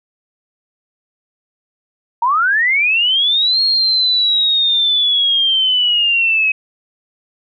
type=linear two-way sweep; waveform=sine; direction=up then down; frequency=905 to 4288 to 2540 Hz; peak=-11 dBFS; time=2.22-6.52 s; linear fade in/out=5 ms; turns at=3.62 s; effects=none